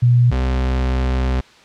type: tone pair in turn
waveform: sine / 40% pulse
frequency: 121.5 / 64.18 Hz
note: B2 / C2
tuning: -28 / -33 cents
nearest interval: major seventh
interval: 1105 cents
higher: first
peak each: -9 / -15 dBFS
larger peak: first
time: 0.02-0.31 / 0.31-1.41 s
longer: second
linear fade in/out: 10 ms
effects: white hiss -46 dBFS RMS until 1.64 s + low-pass 4000 Hz 12 dB/octave